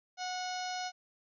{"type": "harmonic tone with a mistuned harmonic", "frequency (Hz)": 733, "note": "F#5", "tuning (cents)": -16, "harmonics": [1, 2, 3, 4, 5, 6, 7, 8, 9], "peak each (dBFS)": [-37, -44, -47, -48, -50, -47, -46, -49, -53], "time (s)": [0.17, 0.92], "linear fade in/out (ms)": 50, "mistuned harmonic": 6, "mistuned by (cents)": -64, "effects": []}